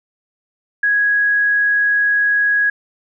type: tone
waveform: sine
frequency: 1661.2 Hz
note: G#6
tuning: in tune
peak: -12 dBFS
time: 0.83-2.7 s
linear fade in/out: 5 ms
effects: none